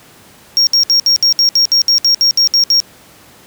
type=tone bursts; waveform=triangle; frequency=5570 Hz; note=F8; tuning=5 cents flat; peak=-6 dBFS; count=14; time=0.57-2.802 s; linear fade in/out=0 ms; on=100 ms; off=64 ms; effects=pink hiss -42 dBFS RMS until 3.46 s + high-pass 100 Hz 12 dB/octave